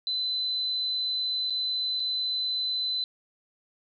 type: tone with dropouts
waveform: sine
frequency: 4026 Hz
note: B7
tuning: 33 cents sharp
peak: -26 dBFS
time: 0.07-3.04 s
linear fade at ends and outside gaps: 1 ms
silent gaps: 1.499-1.505 / 1.997-2.001 s
effects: none